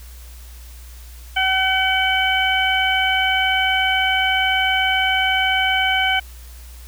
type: harmonic tone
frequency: 759 Hz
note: F#5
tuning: 44 cents sharp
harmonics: 1 / 2 / 3 / 4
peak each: -21 / -21 / -21 / -21 dBFS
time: 1.36-6.2 s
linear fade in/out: 10 ms
effects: added 60 Hz sine -36 dBFS peak until 6.87 s + white hiss -46 dBFS RMS until 6.87 s